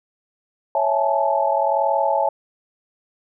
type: chord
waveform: sine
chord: A major seventh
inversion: first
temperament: equal with one note detuned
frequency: 554.4 / 659.3 / 838.8 / 880 Hz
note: C#5 / E5 / G#5 / A5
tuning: 0 / 0 / +17 / 0 cents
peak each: -22 dBFS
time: 0.75-2.29 s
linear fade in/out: 2 ms
effects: none